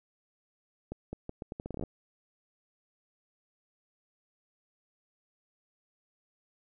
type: accelerating click train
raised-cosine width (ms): 2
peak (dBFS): -24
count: 14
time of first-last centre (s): 0.92-1.837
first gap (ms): 210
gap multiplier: 0.78
effects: none